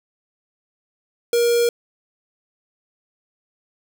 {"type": "tone with notch filter", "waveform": "square", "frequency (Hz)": 472.9, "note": "A#4", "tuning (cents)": 25, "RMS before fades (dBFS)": -17, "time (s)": [1.33, 1.69], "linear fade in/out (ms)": 2, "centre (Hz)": 1700, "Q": 1, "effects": []}